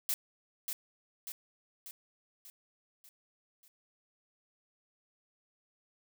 blue noise with echo, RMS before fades -32 dBFS, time 0.09-0.14 s, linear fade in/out 0 ms, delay 590 ms, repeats 6, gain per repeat -5 dB, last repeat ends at 3.68 s, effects none

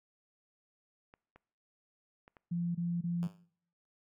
clicks, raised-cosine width 0.5 ms, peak -40 dBFS, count 4, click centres 1.139 / 1.36 / 2.279 / 2.368 s
sine tone bursts, 172.4 Hz, F3, 22 cents flat, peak -31 dBFS, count 3, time 2.51-3.276 s, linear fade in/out 10 ms, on 240 ms, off 23 ms
5% pulse tone with exponential decay, 99.1 Hz, G2, 19 cents sharp, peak -35 dBFS, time 3.23-3.46 s, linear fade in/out 0 ms, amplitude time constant 48 ms
effects noise-tail reverb RT60 0.7 s tail -23 dB re dry

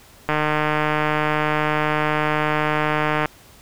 click train, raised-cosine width 0.5 ms, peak -5 dBFS, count 452, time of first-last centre 0.29-3.257 s, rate 152 Hz, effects pink hiss -48 dBFS RMS until 3.61 s

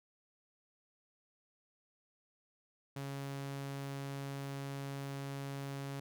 sawtooth tone, 138.59 Hz, C#3, in tune, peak -36 dBFS, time 2.96-6 s, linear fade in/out 5 ms, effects none

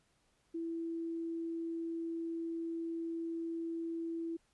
sine tone, 331.5 Hz, E4, 10 cents sharp, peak -36 dBFS, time 0.54-4.37 s, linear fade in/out 10 ms, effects pink hiss -74 dBFS RMS until 4.53 s + resampled to 24000 Hz

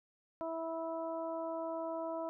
harmonic tone, 327.2 Hz, E4, 13 cents flat, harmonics 1 / 2 / 3 / 4, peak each -43 / -38 / -44 / -50 dBFS, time 0.41-2.29 s, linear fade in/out 0 ms, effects none

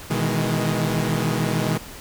sawtooth chord, E major seventh, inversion second, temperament equal with one note detuned, 123.47 / 155.56 / 162.36 / 207.7 Hz, B2 / D#3 / E3 / G#3, 0 / 0 / -26 / 0 cents, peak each -22 dBFS, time 0.1-1.78 s, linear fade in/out 10 ms, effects pink hiss -39 dBFS RMS until 2 s

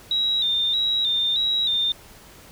sine tone with vibrato, 3735 Hz, A#7, 3 cents sharp, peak -19 dBFS, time 0.11-1.92 s, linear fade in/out 2 ms, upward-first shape square, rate 1.6 Hz, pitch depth 57 cents each way, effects pink hiss -47 dBFS RMS until 2.51 s

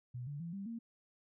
sine tone with pitch steps, 123.47 / 144.31 / 168.66 / 197.13 / 230.4 Hz, B2 / D3 / E3 / G3 / A#3, 0 / -30 / +40 / +10 / -20 cents, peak -40 dBFS, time 0.14-0.79 s, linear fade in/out 10 ms, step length 130 ms, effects none

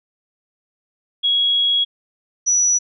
sine tone pair in turn, 3322 / 5891 Hz, G#7 / F#8, 0 / -8 cents, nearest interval minor seventh, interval 992 cents, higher second, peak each -14 / -13 dBFS, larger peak second, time 1.23-1.85 / 2.46-2.79 s, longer first, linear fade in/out 20 ms, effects none

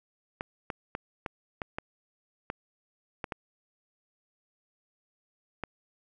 clicks, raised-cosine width 0.5 ms, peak -18 dBFS, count 10, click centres 0.409 / 0.702 / 0.951 / 1.262 / 1.618 / 1.785 / 2.501 / 3.242 / 3.322 / 5.637 s, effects none

